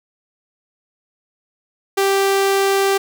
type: tone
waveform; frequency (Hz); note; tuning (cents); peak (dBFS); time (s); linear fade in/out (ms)
sawtooth; 392; G4; 0; -10; 1.97-2.98; 10
effects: none